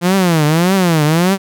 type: tone with vibrato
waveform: sawtooth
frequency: 170 Hz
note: F3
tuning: 46 cents flat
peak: -6 dBFS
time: 0.01-1.38 s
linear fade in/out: 50 ms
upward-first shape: triangle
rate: 1.7 Hz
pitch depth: 260 cents each way
effects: none